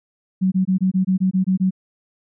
sine tone bursts, 187.5 Hz, F#3, 23 cents sharp, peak -14 dBFS, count 10, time 0.41-1.708 s, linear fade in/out 20 ms, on 110 ms, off 22 ms, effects none

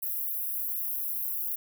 white high-pass noise, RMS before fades -32 dBFS, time 0.02-1.56 s, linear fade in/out 10 ms, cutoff 11000 Hz, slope 96 dB/octave, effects none

